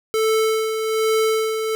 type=tone with tremolo; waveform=square; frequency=440 Hz; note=A4; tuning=in tune; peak=-16 dBFS; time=0.14-1.75 s; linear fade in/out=0 ms; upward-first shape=sine; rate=1.2 Hz; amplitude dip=50%; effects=none